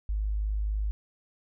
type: tone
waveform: sine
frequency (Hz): 51.91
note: G#1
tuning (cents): 0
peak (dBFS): -26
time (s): 0.09-0.91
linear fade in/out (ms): 0
effects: none